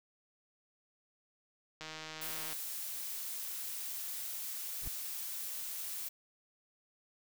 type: click train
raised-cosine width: 0.2 ms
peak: -27 dBFS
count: 114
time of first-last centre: 1.81-2.53 s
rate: 157 Hz
type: noise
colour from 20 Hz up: blue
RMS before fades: -41 dBFS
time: 2.21-6.09 s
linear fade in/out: 10 ms
type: noise with exponential growth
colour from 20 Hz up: brown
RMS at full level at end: -36 dBFS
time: 4.78-4.88 s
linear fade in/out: 5 ms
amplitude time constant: 21 ms
effects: none